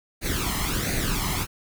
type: noise with flanger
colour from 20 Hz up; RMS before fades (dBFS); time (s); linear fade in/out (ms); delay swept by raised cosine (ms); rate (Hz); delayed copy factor
pink; -26; 0.21-1.47; 50; 0.46 to 0.99; 1.4; +0.7
effects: none